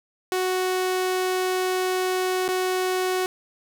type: tone with dropouts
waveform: sawtooth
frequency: 370 Hz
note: F#4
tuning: in tune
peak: -18 dBFS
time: 0.32-3.26 s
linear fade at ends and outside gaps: 1 ms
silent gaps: 2.481-2.488 s
effects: none